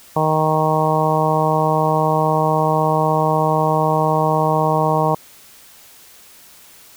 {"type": "harmonic tone", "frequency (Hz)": 156.1, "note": "D#3", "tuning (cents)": 6, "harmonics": [1, 2, 3, 4, 5, 6, 7], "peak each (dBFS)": [-20, -26, -22, -21, -21, -21, -23], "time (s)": [0.16, 5.15], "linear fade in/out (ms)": 5, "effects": ["white hiss -45 dBFS RMS until 6.96 s"]}